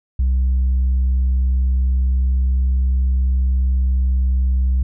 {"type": "tone with tanh clipping", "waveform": "sine", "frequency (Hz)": 64.3, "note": "C2", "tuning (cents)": -30, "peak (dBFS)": -14, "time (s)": [0.19, 4.83], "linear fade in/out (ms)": 5, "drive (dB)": 1, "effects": []}